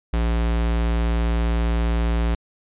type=tone; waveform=square; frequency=57.5 Hz; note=A#1; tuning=23 cents flat; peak=-19 dBFS; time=0.13-2.35 s; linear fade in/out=5 ms; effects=resampled to 8000 Hz